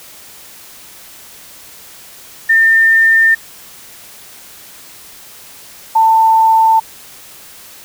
sine tone pair in turn, 1805 / 892.1 Hz, A6 / A5, +44 / +24 cents, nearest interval octave, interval 1220 cents, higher first, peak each -6 dBFS, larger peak neither, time 2.49-3.35 / 5.95-6.8 s, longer first, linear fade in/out 10 ms, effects white hiss -37 dBFS RMS until 7.84 s

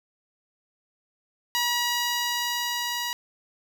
10% pulse tone with level ramp, 962 Hz, B5, 46 cents flat, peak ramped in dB -14 to -19 dBFS, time 1.55-3.13 s, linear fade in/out 0 ms, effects none

